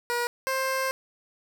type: tone pair in turn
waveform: 15% pulse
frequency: 479.6 / 527.9 Hz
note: A#4 / C5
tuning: +49 / +15 cents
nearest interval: major second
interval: 166 cents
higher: second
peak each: -19 dBFS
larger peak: neither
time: 0.1-0.27 / 0.47-0.91 s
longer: second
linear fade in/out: 0 ms
effects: none